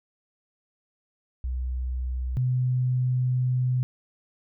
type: tone pair in turn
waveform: sine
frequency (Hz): 63 / 126.51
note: B1 / B2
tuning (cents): +35 / +42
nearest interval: octave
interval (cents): 1207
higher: second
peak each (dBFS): -26 / -21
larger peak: second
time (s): 1.44-2.37 / 2.37-3.83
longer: second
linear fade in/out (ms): 0
effects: none